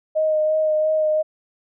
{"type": "tone with vibrato", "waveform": "sine", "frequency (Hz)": 621, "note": "D#5", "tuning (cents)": -3, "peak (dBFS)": -16, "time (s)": [0.15, 1.23], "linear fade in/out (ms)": 20, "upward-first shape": "sine", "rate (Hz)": 2.9, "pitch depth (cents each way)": 16, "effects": []}